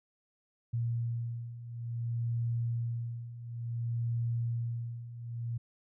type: beating tone pair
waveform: sine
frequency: 117 / 117.57 Hz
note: A#2 / A#2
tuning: +7 / +15 cents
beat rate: 0.57 Hz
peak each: -37 / -33 dBFS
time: 0.73-5.58 s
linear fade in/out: 10 ms
effects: none